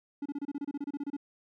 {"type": "tone bursts", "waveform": "triangle", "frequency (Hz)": 285.4, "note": "D4", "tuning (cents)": -49, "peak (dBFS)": -30, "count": 15, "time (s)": [0.22, 1.167], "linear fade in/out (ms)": 5, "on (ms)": 37, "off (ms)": 28, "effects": []}